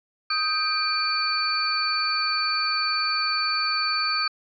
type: tone cluster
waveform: sine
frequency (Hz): 1252 / 1570 / 2388 / 4509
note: D#6 / G6 / D7 / C#8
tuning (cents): +10 / +2 / +28 / +29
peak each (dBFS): -26 / -32 / -30 / -24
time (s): 0.3-4.28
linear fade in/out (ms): 5
effects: MP3 96 kbps